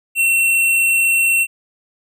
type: tone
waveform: square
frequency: 2714 Hz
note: E7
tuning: 50 cents sharp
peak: -13 dBFS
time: 0.15-1.47 s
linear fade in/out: 50 ms
effects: none

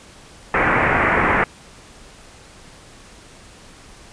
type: low-pass noise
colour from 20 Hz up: white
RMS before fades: -17 dBFS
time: 0.54-1.44 s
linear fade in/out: 2 ms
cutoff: 2200 Hz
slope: 48 dB/octave
effects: pink hiss -44 dBFS RMS until 4.12 s + resampled to 22050 Hz

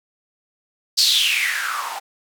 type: noise with band-pass filter sweep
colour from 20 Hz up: blue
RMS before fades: -20 dBFS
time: 0.97-2 s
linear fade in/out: 20 ms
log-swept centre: 4800 to 790 Hz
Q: 7.1
effects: none

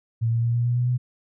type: tone with pitch steps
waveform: sine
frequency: 114.5 / 116.1 / 117.72 / 119.36 / 121.03 / 122.72 / 124.43 Hz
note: A#2 / A#2 / A#2 / A#2 / B2 / B2 / B2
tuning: -31 / -7 / +17 / +41 / -35 / -11 / +13 cents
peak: -19 dBFS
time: 0.21-0.98 s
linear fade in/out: 20 ms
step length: 110 ms
effects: none

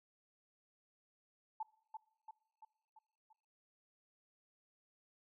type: tone with echo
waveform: sine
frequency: 876 Hz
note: A5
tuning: 8 cents flat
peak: -38 dBFS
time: 1.6-1.63 s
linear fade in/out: 5 ms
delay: 340 ms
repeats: 5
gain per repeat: -5 dB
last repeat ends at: 3.33 s
effects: noise-tail reverb RT60 0.9 s tail -23 dB re dry

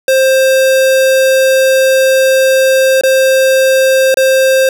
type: tone with dropouts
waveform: square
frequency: 528 Hz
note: C5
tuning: 16 cents sharp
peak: -7 dBFS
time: 0.08-4.69 s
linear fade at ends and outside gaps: 2 ms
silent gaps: 3.011-3.035 / 4.143-4.171 s
effects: none

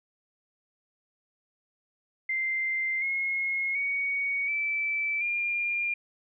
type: tone with pitch steps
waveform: sine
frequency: 2087 / 2162 / 2239 / 2320 / 2403 Hz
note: C7 / C#7 / C#7 / D7 / D7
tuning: -5 / -44 / +17 / -22 / +39 cents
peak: -26 dBFS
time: 2.29-5.94 s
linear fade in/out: 5 ms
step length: 730 ms
effects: none

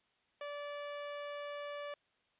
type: tone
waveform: sawtooth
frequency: 580 Hz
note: D5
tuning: 22 cents flat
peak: -37 dBFS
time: 0.41-1.94 s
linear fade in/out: 2 ms
effects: white hiss -75 dBFS RMS until 2.39 s + resampled to 8000 Hz

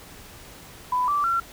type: tone with pitch steps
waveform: sine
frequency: 997 / 1165.3 / 1361.9 Hz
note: B5 / D6 / F6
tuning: +16 / -14 / -44 cents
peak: -20 dBFS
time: 0.92-1.4 s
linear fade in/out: 5 ms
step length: 160 ms
effects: pink hiss -45 dBFS RMS until 1.52 s

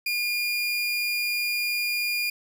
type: tone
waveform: 30% pulse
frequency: 2421 Hz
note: D#7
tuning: 48 cents flat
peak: -22 dBFS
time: 0.06-2.3 s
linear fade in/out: 5 ms
effects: none

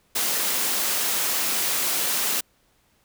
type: high-pass noise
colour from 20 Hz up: white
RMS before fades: -24 dBFS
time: 0.15-2.41 s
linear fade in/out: 10 ms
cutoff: 210 Hz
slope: 12 dB/octave
effects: pink hiss -64 dBFS RMS until 3.04 s

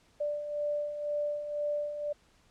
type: beating tone pair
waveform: sine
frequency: 587.3 / 589.3 Hz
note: D5 / D5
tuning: 0 / +6 cents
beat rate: 2 Hz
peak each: -39 / -31 dBFS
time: 0.2-2.13 s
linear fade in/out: 10 ms
effects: pink hiss -65 dBFS RMS until 2.5 s + low-pass 8000 Hz 12 dB/octave

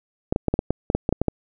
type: clicks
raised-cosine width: 2 ms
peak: -6 dBFS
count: 12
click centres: 0.325 / 0.361 / 0.483 / 0.54 / 0.591 / 0.706 / 0.901 / 0.95 / 1.091 / 1.126 / 1.216 / 1.283 s
effects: none

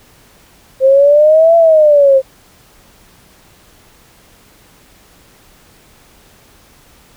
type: exponential two-way sweep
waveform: sine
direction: up then down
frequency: 523.3 to 676 to 525 Hz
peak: -4 dBFS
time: 0.8-2.22 s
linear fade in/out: 50 ms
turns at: 1.56 s
effects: pink hiss -46 dBFS RMS until 7.16 s

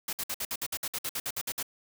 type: noise bursts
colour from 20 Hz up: white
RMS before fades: -33 dBFS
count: 15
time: 0.08-1.628 s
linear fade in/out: 5 ms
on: 50 ms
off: 57 ms
effects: none

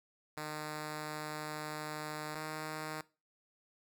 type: tone pair in turn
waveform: 5% pulse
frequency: 152.6 / 155.27 Hz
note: D#3 / D#3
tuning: -33 / -3 cents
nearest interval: unison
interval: 30 cents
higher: second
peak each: -28 dBFS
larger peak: neither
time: 0.37-2.35 / 2.35-3.01 s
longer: first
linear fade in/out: 2 ms
effects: noise-tail reverb RT60 0.3 s tail -20 dB re dry

